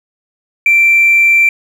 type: tone with hard clipping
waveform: sine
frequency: 2349 Hz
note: D7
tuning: in tune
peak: -6 dBFS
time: 0.66-1.49 s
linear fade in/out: 2 ms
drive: 1 dB
effects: none